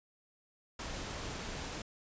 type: noise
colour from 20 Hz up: pink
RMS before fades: -41 dBFS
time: 0.79-1.82 s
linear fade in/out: 5 ms
effects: resampled to 16000 Hz